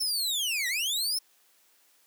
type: linear two-way sweep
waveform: sawtooth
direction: down then up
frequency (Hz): 5370 to 1864.7 to 5370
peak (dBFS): -24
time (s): 0-1.19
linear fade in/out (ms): 10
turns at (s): 0.68
effects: white hiss -64 dBFS RMS until 2.06 s + high-pass 300 Hz 12 dB/octave